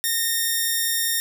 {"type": "tone", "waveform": "5% pulse", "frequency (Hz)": 1835, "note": "A#6", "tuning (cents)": -28, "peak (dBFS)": -10, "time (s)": [0.04, 1.2], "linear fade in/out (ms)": 0, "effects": []}